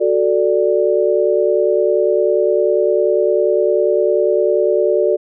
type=chord; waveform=sine; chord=D major; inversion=first; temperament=equal; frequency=370 / 440 / 587.3 Hz; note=F#4 / A4 / D5; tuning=0 / 0 / 0 cents; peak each=-16 dBFS; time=0-5.17 s; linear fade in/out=20 ms; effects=none